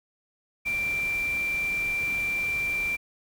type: tone in noise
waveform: sine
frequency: 2357 Hz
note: D7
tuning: 6 cents sharp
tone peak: -25 dBFS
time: 0.65-2.97 s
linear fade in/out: 20 ms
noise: pink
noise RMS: -41 dBFS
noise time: 0.65-2.97 s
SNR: +13 dB
effects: none